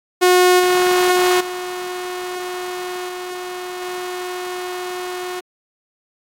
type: tone with level steps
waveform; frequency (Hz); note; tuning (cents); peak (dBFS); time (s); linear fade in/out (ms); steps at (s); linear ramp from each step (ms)
sawtooth; 362.4; F#4; -36; -6 / -9 / -21 / -23 / -21; 0.21-5.41; 20; 0.59 / 1.4 / 3.08 / 3.81; 10
effects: AAC 48 kbps